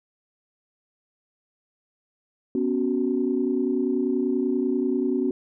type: chord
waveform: sine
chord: B suspended second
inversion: none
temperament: equal with one note detuned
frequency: 246.9 / 277.2 / 371.9 Hz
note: B3 / C#4 / F#4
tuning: 0 / 0 / +9 cents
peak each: -25 dBFS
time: 2.55-5.31 s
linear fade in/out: 2 ms
effects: tanh soft clip ceiling -11 dBFS